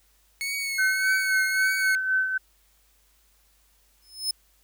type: tone with vibrato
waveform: sawtooth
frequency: 2199 Hz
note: C#7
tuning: 14 cents flat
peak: -24 dBFS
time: 0.41-1.95 s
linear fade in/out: 0 ms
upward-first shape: triangle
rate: 1.7 Hz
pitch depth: 44 cents each way
type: tone with tremolo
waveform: sine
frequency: 1527 Hz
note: G6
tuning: 46 cents flat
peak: -19 dBFS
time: 0.78-2.38 s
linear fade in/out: 10 ms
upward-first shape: sine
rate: 3.8 Hz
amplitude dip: 55%
type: tone with exponential growth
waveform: sawtooth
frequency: 5200 Hz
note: E8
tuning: 24 cents flat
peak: -19 dBFS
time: 4.02-4.31 s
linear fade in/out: 5 ms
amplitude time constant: 61 ms
effects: added 50 Hz sine -64 dBFS peak until 4.63 s + white hiss -64 dBFS RMS until 4.63 s